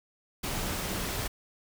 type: tone in noise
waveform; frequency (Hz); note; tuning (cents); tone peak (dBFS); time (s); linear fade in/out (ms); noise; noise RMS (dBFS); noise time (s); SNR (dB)
sine; 182.3; F#3; -25; -41; 0.56-1.08; 10; pink; -33; 0.43-1.28; -11
effects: none